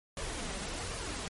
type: noise with flanger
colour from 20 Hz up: pink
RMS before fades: -38 dBFS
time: 0.17-1.28 s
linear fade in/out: 2 ms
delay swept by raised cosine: 1.7 to 5.2 ms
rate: 1.3 Hz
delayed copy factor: +0.5
effects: MP3 48 kbps